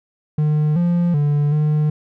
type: tone with pitch steps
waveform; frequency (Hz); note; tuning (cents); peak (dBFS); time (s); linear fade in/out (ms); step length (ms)
triangle; 151.4 / 173.6 / 146.2 / 151.4; D#3 / F3 / D3 / D#3; -47 / -10 / -7 / -47; -12; 0.38-1.9; 5; 380
effects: none